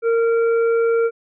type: tone with hard clipping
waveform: sine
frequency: 460.5 Hz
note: A#4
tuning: 21 cents flat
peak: -16 dBFS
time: 0.02-1.11 s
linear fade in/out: 50 ms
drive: 7 dB
effects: resampled to 8000 Hz